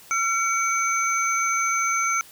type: tone cluster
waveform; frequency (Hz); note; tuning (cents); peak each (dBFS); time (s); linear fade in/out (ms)
sine; 1357 / 2266 / 6170; E6 / C#7 / G8; +50 / +37 / -28; -23 / -26 / -26; 0.11-2.21; 0
effects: white hiss -48 dBFS RMS until 2.31 s